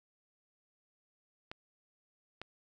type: clicks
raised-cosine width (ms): 0.3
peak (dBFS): -26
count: 2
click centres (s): 1.515 / 2.416
effects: none